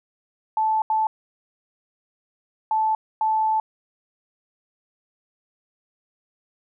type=tone bursts at uneven times; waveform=sine; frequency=874 Hz; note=A5; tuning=12 cents flat; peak=-18 dBFS; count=4; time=0.57-0.82 / 0.9-1.07 / 2.71-2.95 / 3.21-3.6 s; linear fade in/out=2 ms; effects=none